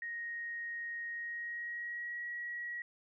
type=tone with pitch glide; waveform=sine; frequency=1871 to 1913.6 Hz; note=A#6 to A#6; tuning=+6 to +45 cents; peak=-38 dBFS; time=0.02-2.82 s; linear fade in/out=2 ms; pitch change=+39 cents; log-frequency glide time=1.08-2.24 s; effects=none